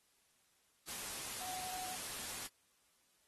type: tone in noise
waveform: sine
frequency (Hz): 740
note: F#5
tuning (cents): 0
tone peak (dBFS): -45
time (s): 1.4-1.96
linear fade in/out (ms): 20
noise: white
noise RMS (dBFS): -44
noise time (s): 0.87-2.48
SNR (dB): -4
effects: white hiss -74 dBFS RMS until 3.27 s + AAC 32 kbps